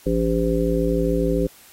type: harmonic tone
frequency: 56.5 Hz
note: A1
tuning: 47 cents sharp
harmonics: 1 / 3 / 5 / 7 / 9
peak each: -24 / -24 / -24 / -24 / -24 dBFS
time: 0.06-1.47 s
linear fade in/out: 5 ms
effects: white hiss -49 dBFS RMS until 1.72 s + AAC 48 kbps